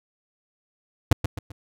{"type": "tone with echo", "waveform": "square", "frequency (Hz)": 98, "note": "G2", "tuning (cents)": 0, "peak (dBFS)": -13, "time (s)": [1.11, 1.13], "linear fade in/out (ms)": 5, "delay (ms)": 130, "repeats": 3, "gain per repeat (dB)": -8, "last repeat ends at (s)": 1.52, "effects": []}